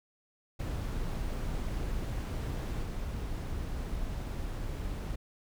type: noise with level steps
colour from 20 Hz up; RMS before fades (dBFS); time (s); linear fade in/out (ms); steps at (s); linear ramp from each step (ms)
brown; -34 / -36; 0.59-5.16; 10; 2.83; 2
effects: none